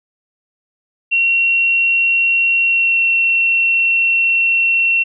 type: tone with pitch glide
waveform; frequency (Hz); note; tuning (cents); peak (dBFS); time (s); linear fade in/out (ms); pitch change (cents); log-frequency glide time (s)
sine; 2735 to 2718; F7 to F7; -37 to -48; -11; 1.11-5.04; 20; -11; 2.64-3
effects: none